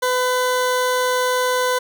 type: tone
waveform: 20% pulse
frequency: 503 Hz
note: B4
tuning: 32 cents sharp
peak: -12 dBFS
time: 0.02-1.79 s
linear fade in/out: 10 ms
effects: none